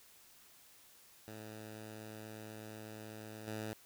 10% pulse tone with level steps, 108.2 Hz, A2, 29 cents flat, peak -39 / -32 dBFS, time 1.28-3.73 s, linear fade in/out 0 ms, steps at 3.47 s, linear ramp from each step 10 ms, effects white hiss -62 dBFS RMS until 3.85 s

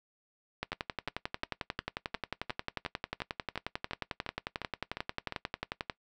two click trains, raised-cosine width 0.3 ms, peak -17 / -20 dBFS, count 60 / 14, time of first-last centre 0.63-5.898 / 0.73-5.324 s, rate 11.2 / 2.83 Hz, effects noise-tail reverb RT60 0.1 s tail -19 dB re dry

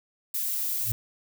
violet noise, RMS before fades -29 dBFS, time 0.34-0.92 s, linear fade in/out 5 ms
sine tone with exponential growth, 110 Hz, A2, in tune, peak -22 dBFS, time 0.81-0.92 s, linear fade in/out 0 ms, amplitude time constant 22 ms
effects none

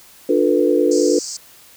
sine chord, B half-diminished seventh, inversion first, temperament just, 296.3 / 355.6 / 444.5 / 493.9 Hz, D4 / F4 / A4 / B4, +15 / +31 / +18 / 0 cents, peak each -18 dBFS, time 0.29-1.19 s, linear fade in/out 5 ms
white band-pass noise, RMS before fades -29 dBFS, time 0.91-1.37 s, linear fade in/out 5 ms, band 4500 to 8100 Hz, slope 96 dB/octave
effects white hiss -46 dBFS RMS until 1.76 s

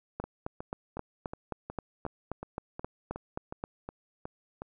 two click trains, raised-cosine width 1 ms, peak -20 / -24 dBFS, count 14 / 13, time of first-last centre 0.2-3.639 / 0.24-4.62 s, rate 3.78 / 2.74 Hz, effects none

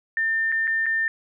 sine tone with dropouts, 1800 Hz, A6, 39 cents sharp, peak -20 dBFS, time 0.17-1.08 s, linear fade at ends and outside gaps 1 ms, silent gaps 0.519-0.523 / 0.672-0.676 / 0.859-0.864 s, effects none

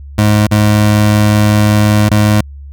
25% pulse tone with dropouts, 105.3 Hz, G#2, 24 cents sharp, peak -3 dBFS, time 0.18-2.41 s, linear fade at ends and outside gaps 5 ms, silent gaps 0.469-0.512 / 2.091-2.111 s, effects added 70 Hz sine -27 dBFS peak until 2.72 s

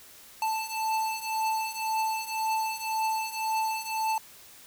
square beating tone pair, 880 / 881.9 Hz, A5 / A5, 0 / +4 cents, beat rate 1.9 Hz, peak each -33 / -30 dBFS, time 0.42-4.18 s, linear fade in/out 2 ms, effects white hiss -51 dBFS RMS until 4.66 s

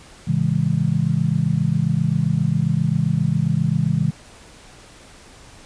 sine chord, A major seventh, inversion none, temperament just, 110 / 137.5 / 165 / 206.2 Hz, A2 / C#3 / E3 / G#3, 0 / -14 / +2 / -12 cents, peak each -26 / -20 / -20 / -25 dBFS, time 0.27-4.11 s, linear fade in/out 10 ms, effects pink hiss -45 dBFS RMS until 5.65 s + resampled to 22050 Hz

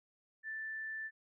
sine tone, 1764 Hz, A6, 4 cents sharp, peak -39 dBFS, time 0.43-1.11 s, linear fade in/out 50 ms, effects none

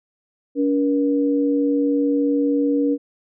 sine tone pair together, 284.1 / 477.5 Hz, C#4 / A#4, +43 / +42 cents, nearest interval major sixth, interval 899 cents, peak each -17 / -22 dBFS, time 0.55-2.98 s, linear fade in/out 50 ms, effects none

